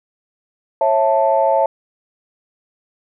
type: chord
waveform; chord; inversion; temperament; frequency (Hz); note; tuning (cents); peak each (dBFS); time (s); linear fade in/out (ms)
sine; A major; first; equal with one note detuned; 545.8 / 659.3 / 880; C#5 / E5 / A5; -27 / 0 / 0; -16; 0.81-1.66; 2
effects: tanh soft clip ceiling -2 dBFS